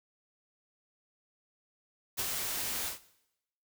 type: noise with ADSR envelope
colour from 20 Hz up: white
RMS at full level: -31 dBFS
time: 2.17-2.99 s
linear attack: 26 ms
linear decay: 35 ms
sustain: -4 dB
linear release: 130 ms
effects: noise-tail reverb RT60 0.8 s tail -17 dB re dry